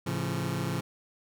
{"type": "chord", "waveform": "sawtooth", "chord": "A augmented", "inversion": "none", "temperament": "just", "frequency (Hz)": [110, 137.5, 171.88], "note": ["A2", "C#3", "E#3"], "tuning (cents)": [0, -14, -27], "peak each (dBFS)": [-31, -29, -29], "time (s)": [0.06, 0.81], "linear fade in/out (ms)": 10, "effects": []}